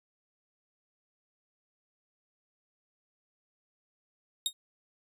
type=tone with exponential decay; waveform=sawtooth; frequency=3729 Hz; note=A#7; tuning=in tune; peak=-20 dBFS; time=4.46-4.53 s; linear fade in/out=1 ms; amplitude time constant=15 ms; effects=resampled to 32000 Hz